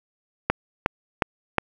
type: click train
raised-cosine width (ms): 0.5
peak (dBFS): -3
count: 4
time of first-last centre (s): 0.5-1.583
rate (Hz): 2.77
effects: 7-bit